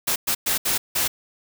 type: noise bursts at uneven times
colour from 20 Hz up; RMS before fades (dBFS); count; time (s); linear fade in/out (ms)
white; -22; 5; 0.07-0.16 / 0.27-0.35 / 0.46-0.58 / 0.65-0.78 / 0.95-1.08; 10
effects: none